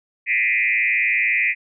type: tone with frequency modulation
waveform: sine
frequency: 2218 Hz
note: C#7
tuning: in tune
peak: -16 dBFS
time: 0.26-1.55 s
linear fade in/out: 50 ms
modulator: 114 Hz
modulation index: 2.7
effects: none